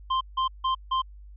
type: tone bursts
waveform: square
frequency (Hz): 1046.5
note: C6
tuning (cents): 0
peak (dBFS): -23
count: 4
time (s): 0.1-1.02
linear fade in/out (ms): 10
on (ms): 110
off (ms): 160
effects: added 50 Hz sine -43 dBFS peak until 1.36 s + resampled to 8000 Hz